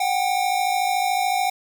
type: tone pair together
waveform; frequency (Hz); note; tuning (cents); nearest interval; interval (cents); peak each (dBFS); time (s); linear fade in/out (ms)
square; 735.3 / 789; F#5 / G5; -11 / +11; minor second; 122; -23; 0-1.5; 5
effects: none